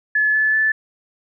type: tone with pitch steps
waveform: sine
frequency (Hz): 1717 / 1731.9 / 1747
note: A6 / A6 / A6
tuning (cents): -43 / -28 / -13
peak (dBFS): -14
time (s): 0.15-0.72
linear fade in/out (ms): 5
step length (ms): 190
effects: none

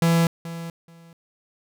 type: tone with echo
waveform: 45% pulse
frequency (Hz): 167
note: E3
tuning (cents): +23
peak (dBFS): -16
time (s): 0.02-0.27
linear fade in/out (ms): 2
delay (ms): 430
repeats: 2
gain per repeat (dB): -15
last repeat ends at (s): 1.13
effects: none

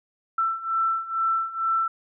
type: beating tone pair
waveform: sine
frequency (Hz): 1334 / 1336.2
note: E6 / E6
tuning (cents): +20 / +23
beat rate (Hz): 2.2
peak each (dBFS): -27 / -24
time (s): 0.38-1.88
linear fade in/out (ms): 5
effects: none

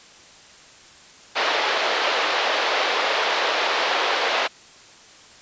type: band-pass noise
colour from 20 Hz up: pink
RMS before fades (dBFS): -22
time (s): 1.35-4.48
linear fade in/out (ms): 20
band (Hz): 470 to 4300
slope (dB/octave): 24
effects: white hiss -47 dBFS RMS until 5.41 s + resampled to 16000 Hz

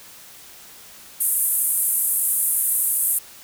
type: band-pass noise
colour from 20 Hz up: pink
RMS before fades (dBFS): -21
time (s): 1.2-3.19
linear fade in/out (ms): 10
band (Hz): 9000 to 14000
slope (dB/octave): 48
effects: white hiss -44 dBFS RMS until 3.43 s

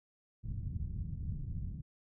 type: low-pass noise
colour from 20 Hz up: white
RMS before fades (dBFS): -39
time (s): 0.43-1.82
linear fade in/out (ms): 20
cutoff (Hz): 140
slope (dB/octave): 24
effects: none

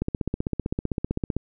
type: click train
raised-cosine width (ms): 3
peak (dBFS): -12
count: 22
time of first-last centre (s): 0.02-1.366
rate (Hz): 15.6
effects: none

